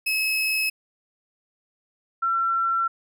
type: tone pair in turn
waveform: 35% pulse / sine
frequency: 2577 / 1353.3 Hz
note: E7 / E6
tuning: -40 / +45 cents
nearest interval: major seventh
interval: 1115 cents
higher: first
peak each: -20 dBFS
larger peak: neither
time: 0.06-0.7 / 2.22-2.88 s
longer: second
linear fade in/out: 10 ms
effects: none